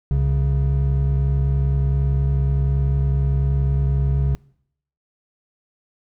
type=tone pair together; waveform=triangle; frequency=66.67 / 137.4 Hz; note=C2 / C#3; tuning=+33 / -15 cents; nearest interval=octave + minor second; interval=1252 cents; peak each=-17 dBFS; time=0.11-4.35 s; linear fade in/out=0 ms; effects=noise-tail reverb RT60 0.7 s tail -24 dB re dry